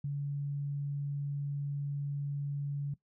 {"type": "tone", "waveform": "sine", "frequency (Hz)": 142.5, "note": "C#3", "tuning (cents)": 48, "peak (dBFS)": -32, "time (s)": [0.04, 2.94], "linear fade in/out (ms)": 5, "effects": ["noise-tail reverb RT60 0.1 s tail -18 dB re dry"]}